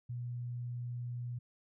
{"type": "tone", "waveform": "sine", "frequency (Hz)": 121.5, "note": "B2", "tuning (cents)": -28, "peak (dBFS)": -37, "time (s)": [0.09, 1.39], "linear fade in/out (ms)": 10, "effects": []}